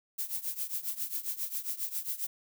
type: noise with tremolo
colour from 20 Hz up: violet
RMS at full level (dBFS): -32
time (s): 0.18-2.27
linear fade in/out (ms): 10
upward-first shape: triangle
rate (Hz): 7.4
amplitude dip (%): 90
effects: none